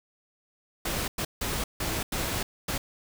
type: noise bursts at uneven times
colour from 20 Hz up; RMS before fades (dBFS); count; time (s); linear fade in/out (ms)
pink; -30; 6; 0.85-1.08 / 1.18-1.25 / 1.41-1.64 / 1.8-2.03 / 2.12-2.43 / 2.68-2.78; 5
effects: none